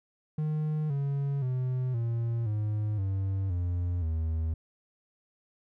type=tone with pitch steps; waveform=triangle; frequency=153.5 / 139.95 / 127.6 / 116.33 / 106.06 / 96.7 / 88.16 / 80.38 Hz; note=D#3 / C#3 / C3 / A#2 / G#2 / G2 / F2 / E2; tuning=-23 / +17 / -43 / -3 / +37 / -23 / +17 / -43 cents; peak=-25 dBFS; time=0.38-4.54 s; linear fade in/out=5 ms; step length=520 ms; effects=none